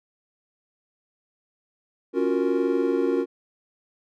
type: chord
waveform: triangle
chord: Gb major seventh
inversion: second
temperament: equal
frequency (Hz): 277.2 / 349.2 / 370 / 466.2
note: Db4 / F4 / Gb4 / Bb4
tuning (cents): 0 / 0 / 0 / 0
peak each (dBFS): -24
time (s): 2.13-3.26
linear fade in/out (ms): 50
effects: none